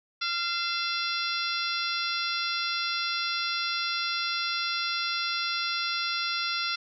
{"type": "harmonic tone with a mistuned harmonic", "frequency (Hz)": 690, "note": "F5", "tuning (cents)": -21, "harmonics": [2, 3, 4, 5, 6, 7, 8], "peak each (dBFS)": [-32, -37, -36, -35, -35, -35, -37], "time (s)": [0.21, 6.76], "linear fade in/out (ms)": 10, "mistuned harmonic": 4, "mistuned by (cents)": -55, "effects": []}